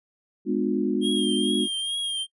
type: chord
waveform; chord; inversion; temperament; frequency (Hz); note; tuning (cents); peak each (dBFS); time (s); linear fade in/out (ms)
sine; G# diminished seventh; none; just; 207.7 / 249.2 / 299 / 358.8; G#3 / B3 / D4 / F4; 0 / +16 / +31 / +47; -27; 0.45-1.68; 50
type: tone with vibrato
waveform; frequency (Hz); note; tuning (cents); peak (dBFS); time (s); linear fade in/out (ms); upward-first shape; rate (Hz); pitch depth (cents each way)
square; 3228; G#7; -50; -26; 1.01-2.27; 50; triangle; 2.3; 48
effects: noise-tail reverb RT60 0.1 s tail -22 dB re dry + resampled to 24000 Hz